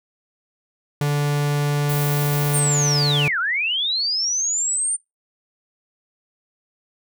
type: tone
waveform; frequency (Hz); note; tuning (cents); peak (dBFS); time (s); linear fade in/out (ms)
45% pulse; 145.5; D3; -16; -18; 1.01-3.28; 2
type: noise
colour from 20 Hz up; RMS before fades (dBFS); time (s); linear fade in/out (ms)
violet; -29; 1.89-2.6; 5
type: linear two-way sweep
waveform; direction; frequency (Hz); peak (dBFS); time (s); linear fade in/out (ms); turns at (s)
sine; down then up; 9070 to 1321 to 9070; -19; 2.53-4.97; 20; 3.39
effects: noise-tail reverb RT60 0.2 s tail -25 dB re dry